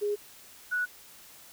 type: tone pair in turn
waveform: sine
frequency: 413 / 1471.8 Hz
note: G#4 / F#6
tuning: -10 / -10 cents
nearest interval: octave + minor seventh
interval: 2200 cents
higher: second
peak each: -26 dBFS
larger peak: neither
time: 0.01-0.16 / 0.71-0.86 s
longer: neither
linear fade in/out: 20 ms
effects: white hiss -52 dBFS RMS until 1.52 s